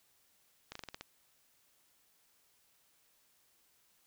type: slowing click train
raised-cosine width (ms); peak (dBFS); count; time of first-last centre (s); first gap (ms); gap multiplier
0.2; -26; 7; 0.72-1.01; 34; 1.14
effects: white hiss -71 dBFS RMS until 4.06 s